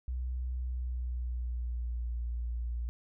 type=tone with pitch glide; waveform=sine; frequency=62.5 to 59.03 Hz; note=B1 to A#1; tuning=+21 to +22 cents; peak=-32 dBFS; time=0.08-2.89 s; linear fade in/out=0 ms; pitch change=-99 cents; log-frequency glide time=0.58-2.12 s; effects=none